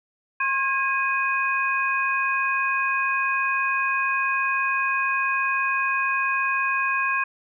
sine tone cluster, 1074 / 1635 / 2500 Hz, C6 / G#6 / D#7, +45 / -28 / +8 cents, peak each -25 dBFS, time 0.4-7.24 s, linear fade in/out 5 ms, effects none

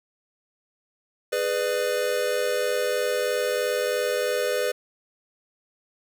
square chord, G# diminished, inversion none, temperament just, 415.3 / 498.4 / 598 Hz, G#4 / B4 / D5, 0 / +16 / +31 cents, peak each -30 / -26 / -29 dBFS, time 1.32-4.72 s, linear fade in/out 10 ms, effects none

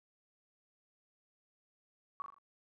sine tone with echo, 1127 Hz, C#6, 28 cents sharp, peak -37 dBFS, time 2.2-2.22 s, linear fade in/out 0 ms, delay 41 ms, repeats 4, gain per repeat -6 dB, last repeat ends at 2.384 s, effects none

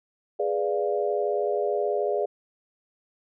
sine chord, G# diminished seventh, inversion none, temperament equal, 415.3 / 493.9 / 587.3 / 698.5 Hz, G#4 / B4 / D5 / F5, 0 / 0 / 0 / 0 cents, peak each -26 / -31 / -28 / -31 dBFS, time 0.39-2.26 s, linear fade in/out 10 ms, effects none

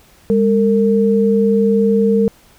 sine tone pair together, 202.8 / 455.3 Hz, G#3 / A#4, -41 / -41 cents, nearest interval octave + major second, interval 1400 cents, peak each -13 dBFS, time 0.3-2.28 s, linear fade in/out 0 ms, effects pink hiss -49 dBFS RMS until 2.58 s

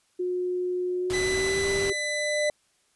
sine tone with pitch glide, 361.2 to 393.9 Hz, F#4 to G4, -42 to +8 cents, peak -25 dBFS, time 0.19-1.93 s, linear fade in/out 10 ms, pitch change +150 cents, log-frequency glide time 1-1.67 s
sine tone with exponential growth, 598 Hz, D5, 31 cents sharp, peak -22 dBFS, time 0.89-2.5 s, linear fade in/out 1 ms, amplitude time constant 350 ms
pink noise, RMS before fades -34 dBFS, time 1.1-1.9 s, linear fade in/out 0 ms
sawtooth tone, 2000 Hz, B6, 21 cents sharp, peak -24 dBFS, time 1.13-2.5 s, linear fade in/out 10 ms
effects white hiss -67 dBFS RMS until 2.95 s + resampled to 24000 Hz

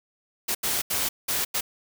white noise bursts at uneven times, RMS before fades -26 dBFS, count 5, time 0.48-0.55 / 0.63-0.82 / 0.9-1.09 / 1.28-1.45 / 1.54-1.61 s, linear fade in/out 10 ms, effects none

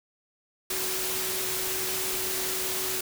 sine tone in noise, 374.5 Hz, F#4, 21 cents sharp, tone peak -37 dBFS, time 0.7-3.01 s, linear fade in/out 5 ms, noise white, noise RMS -30 dBFS, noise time 0.7-3.01 s, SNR -10 dB, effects none

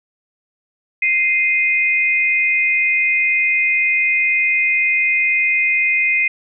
sine tone pair together, 2093 / 2489 Hz, C7 / D#7, 0 / 0 cents, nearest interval minor third, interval 300 cents, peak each -16 dBFS, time 1.02-6.28 s, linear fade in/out 5 ms, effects none

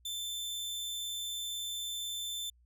sawtooth tone, 3542 Hz, A7, 11 cents sharp, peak -33 dBFS, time 0.05-2.5 s, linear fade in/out 5 ms, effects added 60 Hz sine -62 dBFS peak until 2.65 s

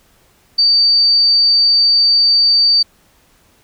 sine tone, 4613 Hz, D8, 32 cents flat, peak -8 dBFS, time 0.58-2.83 s, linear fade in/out 10 ms, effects pink hiss -53 dBFS RMS until 3.63 s

